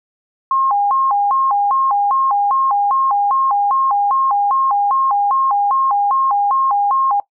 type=tone with vibrato; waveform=sine; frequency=932.3 Hz; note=A#5; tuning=in tune; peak=-12 dBFS; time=0.51-7.2 s; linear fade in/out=2 ms; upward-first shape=square; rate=2.5 Hz; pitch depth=240 cents each way; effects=noise-tail reverb RT60 0.1 s tail -18 dB re dry